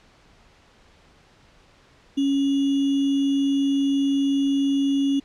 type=tone with sample-and-hold; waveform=sine; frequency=277.2 Hz; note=C#4; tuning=in tune; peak=-18 dBFS; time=2.17-5.2 s; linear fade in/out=10 ms; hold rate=3150 Hz; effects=pink hiss -55 dBFS RMS until 5.24 s + low-pass 5000 Hz 12 dB/octave